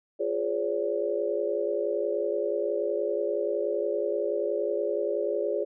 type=chord; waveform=sine; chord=D half-diminished seventh; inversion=first; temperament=equal with one note detuned; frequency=349.2 / 415.3 / 523.3 / 573.9 Hz; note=F4 / Ab4 / C5 / D5; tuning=0 / 0 / 0 / -40 cents; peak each=-33 / -29 / -33 / -30 dBFS; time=0.19-5.65 s; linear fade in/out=20 ms; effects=none